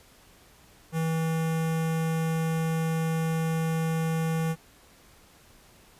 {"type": "tone with notch filter", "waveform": "square", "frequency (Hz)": 162, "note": "E3", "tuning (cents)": -30, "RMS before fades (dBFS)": -27, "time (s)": [0.92, 4.56], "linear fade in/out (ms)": 50, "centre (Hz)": 4300, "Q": 1.6, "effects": ["pink hiss -56 dBFS RMS until 5.99 s", "resampled to 32000 Hz"]}